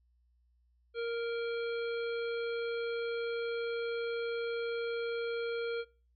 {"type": "harmonic tone", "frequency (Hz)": 466.2, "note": "A#4", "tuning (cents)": 0, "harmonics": [1, 3, 5, 7, 9], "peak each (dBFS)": [-33, -43, -47, -50, -52], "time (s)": [0.94, 5.85], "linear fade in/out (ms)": 50, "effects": ["noise-tail reverb RT60 0.4 s tail -24 dB re dry", "added 60 Hz sine -67 dBFS peak until 6.15 s"]}